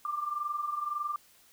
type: tone pair together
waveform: sine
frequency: 1169.2 / 1191 Hz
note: D6 / D6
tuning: -8 / +24 cents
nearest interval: unison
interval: 32 cents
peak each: -37 / -32 dBFS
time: 0.05-1.16 s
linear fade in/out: 2 ms
effects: white hiss -61 dBFS RMS until 1.52 s